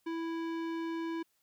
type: tone with tanh clipping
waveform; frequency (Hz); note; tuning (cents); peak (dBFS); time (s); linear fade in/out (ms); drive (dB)
sine; 330; E4; +2; -36; 0.06-1.23; 10; 18
effects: white hiss -75 dBFS RMS until 1.42 s